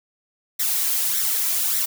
blue noise with flanger, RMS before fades -22 dBFS, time 0.59-1.86 s, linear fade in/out 10 ms, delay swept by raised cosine 0.52 to 3.02 ms, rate 1.7 Hz, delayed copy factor +0.7, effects none

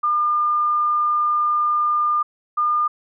sine tone pair in turn, 1205 / 1209.3 Hz, D6 / D#6, +44 / -50 cents, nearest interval unison, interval 6 cents, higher second, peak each -16 dBFS, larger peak neither, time 0.03-2.23 / 2.57-2.88 s, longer first, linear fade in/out 10 ms, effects none

